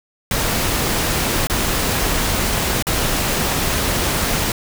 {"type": "noise with dropouts", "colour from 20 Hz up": "pink", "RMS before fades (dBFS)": -19, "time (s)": [0.31, 4.52], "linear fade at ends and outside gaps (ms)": 2, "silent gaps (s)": [[1.471, 1.498], [2.825, 2.868]], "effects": []}